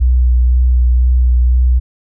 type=tone with vibrato; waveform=sine; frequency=61.74 Hz; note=B1; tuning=in tune; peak=-7 dBFS; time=0-1.8 s; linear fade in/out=20 ms; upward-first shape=sine; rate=2 Hz; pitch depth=19 cents each way; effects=none